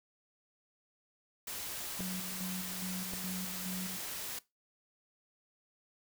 white noise, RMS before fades -41 dBFS, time 1.47-4.39 s, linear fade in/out 5 ms
sine tone with tremolo, 185 Hz, F#3, in tune, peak -37 dBFS, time 1.99-3.97 s, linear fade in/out 5 ms, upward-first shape square, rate 2.4 Hz, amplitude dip 55%
clicks, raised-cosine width 2 ms, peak -30 dBFS, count 2, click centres 2.006 / 3.136 s
effects noise-tail reverb RT60 0.2 s tail -19 dB re dry

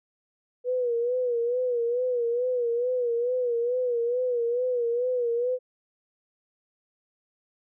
sine tone with vibrato, 486.1 Hz, B4, 28 cents flat, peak -23 dBFS, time 0.64-5.59 s, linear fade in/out 50 ms, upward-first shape sine, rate 2.3 Hz, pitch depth 74 cents each way, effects none

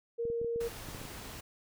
sine tone, 466.2 Hz, A#4, in tune, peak -31 dBFS, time 0.18-0.69 s, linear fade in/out 20 ms
clicks, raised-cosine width 3 ms, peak -32 dBFS, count 9, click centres 0.253 / 0.301 / 0.415 / 0.446 / 0.56 / 0.887 / 0.948 / 1.015 / 1.053 s
pink noise, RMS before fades -45 dBFS, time 0.6-1.41 s, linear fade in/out 10 ms
effects none

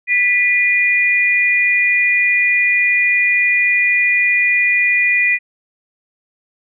sine tone pair together, 1975.5 / 2432 Hz, B6 / D#7, 0 / -40 cents, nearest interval major third, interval 360 cents, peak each -14 dBFS, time 0.07-5.39 s, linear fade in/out 50 ms, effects none

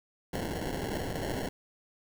blue noise with sample-and-hold, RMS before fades -34 dBFS, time 0.33-1.49 s, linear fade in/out 5 ms, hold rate 1225 Hz, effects none

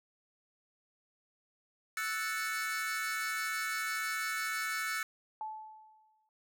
45% pulse chord, F# minor seventh, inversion third, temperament equal, 1318.5 / 1480 / 1760 / 2217 Hz, E6 / F#6 / A6 / C#7, 0 / 0 / 0 / 0 cents, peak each -39 dBFS, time 1.97-5.03 s, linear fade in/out 2 ms
sine tone with exponential decay, 868 Hz, A5, 24 cents flat, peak -35 dBFS, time 5.41-6.29 s, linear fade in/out 1 ms, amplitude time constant 190 ms
effects none

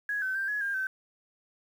sine tone with pitch steps, 1666 / 1529 / 1578 / 1685 / 1606 / 1538 Hz, G#6 / G6 / G6 / G#6 / G6 / G6, +5 / -44 / +11 / +25 / +41 / -33 cents, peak -28 dBFS, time 0.09-0.87 s, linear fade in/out 2 ms, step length 130 ms, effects 9-bit

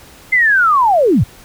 sine linear sweep, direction down, 2093 to 71.4 Hz, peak -8 dBFS, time 0.32-1.24 s, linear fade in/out 10 ms, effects pink hiss -41 dBFS RMS until 1.44 s

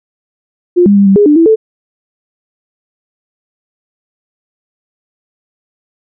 sine tone with pitch steps, 354.1 / 202.3 / 199.6 / 194.8 / 412 / 296.8 / 330.2 / 440 Hz, F4 / G#3 / G3 / G3 / G#4 / D4 / E4 / A4, +24 / -45 / +32 / -11 / -14 / +18 / +3 / 0 cents, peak -3 dBFS, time 0.76-1.56 s, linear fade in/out 20 ms, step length 100 ms, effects none

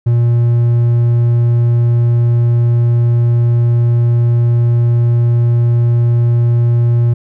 triangle tone, 118.7 Hz, A#2, 32 cents sharp, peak -6 dBFS, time 0.06-7.14 s, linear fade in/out 10 ms, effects none

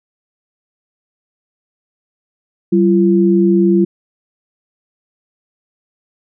sine tone pair together, 191.8 / 341.7 Hz, G3 / F4, -37 / -38 cents, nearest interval minor seventh, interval 999 cents, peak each -11 dBFS, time 2.72-3.85 s, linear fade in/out 10 ms, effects none

